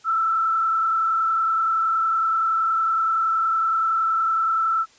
sine tone with frequency modulation, 1326 Hz, E6, 10 cents sharp, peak -18 dBFS, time 0.04-4.86 s, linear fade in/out 50 ms, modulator 30.7 Hz, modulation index 0.82, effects white hiss -54 dBFS RMS until 4.98 s + resampled to 16000 Hz

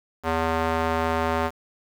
square tone with band-pass filter, 81.6 Hz, E2, 17 cents flat, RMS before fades -24 dBFS, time 0.23-1.51 s, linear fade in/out 50 ms, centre 930 Hz, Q 0.98, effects 7-bit

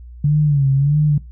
sine tone with vibrato, 143.1 Hz, D3, 45 cents flat, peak -11 dBFS, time 0.24-1.18 s, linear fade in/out 5 ms, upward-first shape sine, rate 1.6 Hz, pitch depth 96 cents each way, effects noise-tail reverb RT60 0.2 s tail -21 dB re dry + added 60 Hz sine -34 dBFS peak until 1.31 s

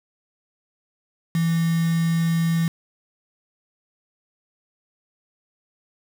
sine tone with quantisation, 165.8 Hz, E3, 10 cents sharp, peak -18 dBFS, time 1.35-2.68 s, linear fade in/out 2 ms, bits 5, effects none

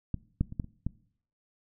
clicks, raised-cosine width 5 ms, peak -18 / -13 / -28 / -18 / -30 / -18 dBFS, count 6, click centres 0.143 / 0.41 / 0.524 / 0.598 / 0.644 / 0.866 s, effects noise-tail reverb RT60 0.6 s tail -21 dB re dry

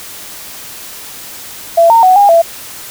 sine tone with pitch steps, 673 / 915 / 743 / 810 / 670 Hz, E5 / A#5 / F#5 / G#5 / E5, +36 / -32 / +7 / -43 / +28 cents, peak -3 dBFS, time 1.77-2.42 s, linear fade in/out 10 ms, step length 130 ms, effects white hiss -29 dBFS RMS until 2.9 s

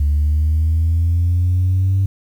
sine exponential sweep, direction up, 72 to 97.5 Hz, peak -11 dBFS, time 0-2.06 s, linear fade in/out 5 ms, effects tanh soft clip ceiling -10 dBFS + 8-bit

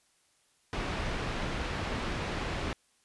pink low-pass noise, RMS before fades -34 dBFS, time 0.73-2.73 s, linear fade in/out 0 ms, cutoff 3300 Hz, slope 12 dB/octave, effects white hiss -69 dBFS RMS until 3.04 s + resampled to 24000 Hz

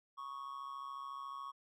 triangle tone with amplitude modulation, 1108.7 Hz, C#6, in tune, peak -38 dBFS, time 0.17-1.52 s, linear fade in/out 20 ms, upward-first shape sine, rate 134 Hz, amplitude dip 70%, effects none

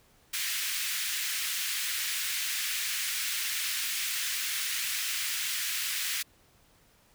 pink high-pass noise, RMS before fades -32 dBFS, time 0.33-6.23 s, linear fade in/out 10 ms, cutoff 1800 Hz, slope 24 dB/octave, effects pink hiss -63 dBFS RMS until 7.14 s

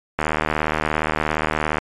click train, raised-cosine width 0.5 ms, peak -4 dBFS, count 124, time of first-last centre 0.19-1.783 s, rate 77.2 Hz, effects MP3 96 kbps

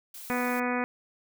blue noise, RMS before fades -43 dBFS, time 0.14-0.6 s, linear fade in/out 5 ms
harmonic tone, 246.9 Hz, B3, in tune, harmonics 1 / 2 / 3 / 4 / 5 / 6 / 7 / 8 / 9 / 10, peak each -30 / -33 / -35 / -36 / -37 / -38 / -38 / -39 / -40 / -40 dBFS, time 0.3-0.84 s, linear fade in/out 0 ms
effects none

